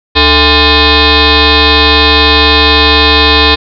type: tone with frequency modulation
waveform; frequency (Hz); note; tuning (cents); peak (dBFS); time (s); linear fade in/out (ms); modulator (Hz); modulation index
sine; 1776; A6; +16; -3; 0.15-3.56; 20; 370; 6.7
effects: none